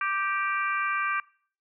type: harmonic tone with a mistuned harmonic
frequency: 392 Hz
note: G4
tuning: in tune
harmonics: 3 / 4 / 5 / 6 / 7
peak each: -28 / -30 / -38 / -33 / -42 dBFS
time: 0.01-1.2 s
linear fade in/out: 2 ms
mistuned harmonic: 5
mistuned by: -26 cents
effects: noise-tail reverb RT60 0.5 s tail -23 dB re dry